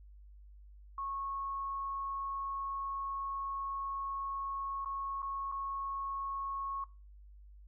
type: tone with dropouts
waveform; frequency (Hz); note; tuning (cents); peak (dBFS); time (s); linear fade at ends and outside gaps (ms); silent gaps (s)
sine; 1098; C#6; -17; -36; 0.98-6.84; 2; 4.847-4.858 / 5.22-5.228 / 5.516-5.522
effects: noise-tail reverb RT60 0.3 s tail -21 dB re dry + added 50 Hz sine -52 dBFS peak until 7.67 s